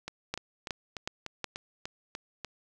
two click trains, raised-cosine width 0.2 ms, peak -20 / -15 dBFS, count 9 / 4, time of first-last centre 0.08-2.447 / 0.34-1.443 s, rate 3.38 / 2.72 Hz, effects none

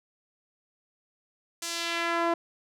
sawtooth tone with band-pass filter sweep, 338.1 Hz, E4, 44 cents sharp, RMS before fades -29 dBFS, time 1.62-2.34 s, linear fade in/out 5 ms, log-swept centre 7400 to 760 Hz, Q 1.1, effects none

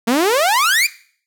sawtooth exponential sweep, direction up, 220 to 2489 Hz, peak -9 dBFS, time 0.07-0.87 s, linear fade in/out 10 ms, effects noise-tail reverb RT60 0.5 s tail -18 dB re dry

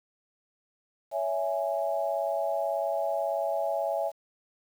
sine chord, C# minor, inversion none, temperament equal with one note detuned, 561.1 / 659.3 / 830.6 Hz, C#5 / E5 / G#5, +21 / 0 / 0 cents, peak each -31 / -29 / -33 dBFS, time 1.11-4.12 s, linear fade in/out 50 ms, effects 9-bit

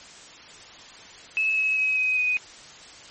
sine tone with pitch steps, 2596 / 2571 / 2546 / 2521 / 2496 Hz, E7 / E7 / D#7 / D#7 / D#7, -27 / -44 / +39 / +22 / +5 cents, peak -20 dBFS, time 1.37-2.37 s, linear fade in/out 0 ms, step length 200 ms, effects white hiss -45 dBFS RMS until 3.1 s + MP3 32 kbps

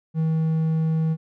triangle tone, 160 Hz, D#3, 49 cents sharp, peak -17 dBFS, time 0.14-1.17 s, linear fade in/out 50 ms, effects none

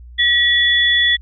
sine tone pair together, 1921 / 3423 Hz, B6 / A7, -48 / -48 cents, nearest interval minor seventh, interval 1000 cents, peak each -14 dBFS, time 0.18-1.17 s, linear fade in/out 20 ms, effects added 60 Hz sine -35 dBFS peak until 1.21 s

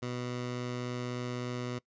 15% pulse tone, 123.47 Hz, B2, in tune, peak -28 dBFS, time 0.02-1.79 s, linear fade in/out 10 ms, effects noise-tail reverb RT60 0.1 s tail -21 dB re dry + resampled to 16000 Hz

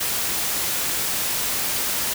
white noise, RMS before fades -24 dBFS, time 0-2.14 s, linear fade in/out 10 ms, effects none

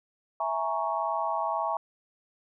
sine chord, A# half-diminished seventh, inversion second, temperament equal, 659.3 / 830.6 / 932.3 / 1108.7 Hz, E5 / G#5 / A#5 / C#6, 0 / 0 / 0 / 0 cents, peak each -32 dBFS, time 0.4-1.77 s, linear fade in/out 2 ms, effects none

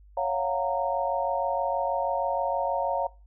sine chord, Gb major seventh, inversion second, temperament just, 555 / 693.7 / 740 / 925 Hz, Db5 / F5 / Gb5 / Bb5, +2 / -12 / 0 / -14 cents, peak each -29 / -30 / -32 / -30 dBFS, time 0.17-3.07 s, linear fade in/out 5 ms, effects noise-tail reverb RT60 0.3 s tail -21 dB re dry + added 50 Hz sine -50 dBFS peak until 3.26 s

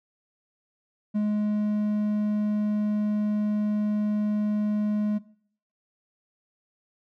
triangle tone, 210 Hz, G#3, 19 cents sharp, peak -20 dBFS, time 1.14-5.19 s, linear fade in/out 20 ms, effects noise-tail reverb RT60 0.6 s tail -20 dB re dry

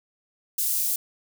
white high-pass noise, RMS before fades -25 dBFS, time 0.58-0.96 s, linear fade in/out 5 ms, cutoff 7600 Hz, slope 12 dB/octave, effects none

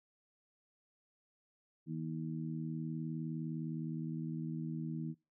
harmonic tone, 79.6 Hz, D#2, 40 cents sharp, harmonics 2 / 3 / 4, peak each -39 / -43 / -45 dBFS, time 1.86-5.15 s, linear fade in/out 50 ms, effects noise-tail reverb RT60 0.3 s tail -23 dB re dry

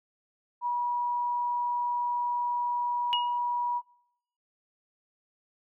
sine tone, 967 Hz, B5, 37 cents flat, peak -26 dBFS, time 0.61-3.82 s, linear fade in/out 50 ms
sine tone with exponential decay, 2883 Hz, F#7, 46 cents flat, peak -22 dBFS, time 3.13-3.38 s, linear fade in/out 0 ms, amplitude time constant 53 ms
effects noise-tail reverb RT60 0.7 s tail -24 dB re dry

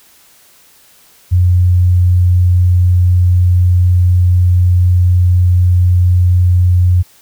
sine tone, 89.6 Hz, F2, 45 cents sharp, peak -6 dBFS, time 1.31-7.03 s, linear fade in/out 20 ms, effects white hiss -46 dBFS RMS until 7.21 s

